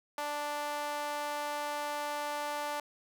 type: tone with high-pass filter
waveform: sawtooth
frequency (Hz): 293.7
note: D4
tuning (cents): 0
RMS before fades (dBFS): -36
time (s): 0.18-2.8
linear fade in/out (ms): 2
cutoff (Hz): 770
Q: 2.4
effects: none